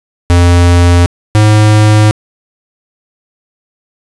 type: tone pair in turn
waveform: square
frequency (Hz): 87.31 / 106.75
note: F2 / G#2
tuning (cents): 0 / +48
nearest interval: minor third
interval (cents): 348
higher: second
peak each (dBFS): -4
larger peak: neither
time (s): 0.3-1.06 / 1.35-2.11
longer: neither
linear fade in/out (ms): 0
effects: resampled to 24000 Hz + 7-bit